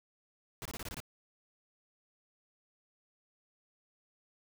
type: noise bursts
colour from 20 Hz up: pink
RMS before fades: -42 dBFS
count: 7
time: 0.62-1.002 s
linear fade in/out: 0 ms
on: 34 ms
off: 24 ms
effects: none